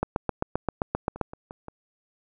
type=two click trains; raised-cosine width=1 ms; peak=-10 / -24 dBFS; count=10 / 4; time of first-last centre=0.03-1.213 / 1.16-1.684 s; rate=7.61 / 5.73 Hz; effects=none